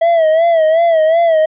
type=tone with vibrato; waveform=triangle; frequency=653 Hz; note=E5; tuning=17 cents flat; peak=-6 dBFS; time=0.01-1.46 s; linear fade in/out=10 ms; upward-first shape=sine; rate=2.7 Hz; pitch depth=79 cents each way; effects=resampled to 8000 Hz